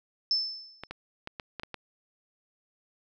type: tone with exponential decay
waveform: sine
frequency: 5274 Hz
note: E8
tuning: in tune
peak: -21 dBFS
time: 0.31-0.87 s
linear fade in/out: 1 ms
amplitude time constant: 120 ms
type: clicks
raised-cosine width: 0.3 ms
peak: -21 dBFS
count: 7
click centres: 0.836 / 0.91 / 1.274 / 1.398 / 1.597 / 1.634 / 1.743 s
effects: none